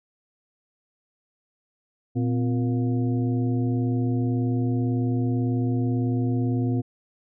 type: harmonic tone with a mistuned harmonic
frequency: 118.1 Hz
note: A#2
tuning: 23 cents sharp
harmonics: 1 / 2 / 3 / 4 / 6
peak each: -23 / -25 / -33 / -38 / -41 dBFS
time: 2.15-6.82 s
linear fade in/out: 20 ms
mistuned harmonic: 2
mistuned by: +140 cents
effects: none